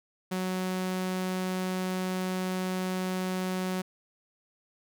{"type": "tone", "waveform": "sawtooth", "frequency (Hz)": 185.2, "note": "F#3", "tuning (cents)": 2, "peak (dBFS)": -25, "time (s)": [0.31, 3.82], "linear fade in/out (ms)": 10, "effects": []}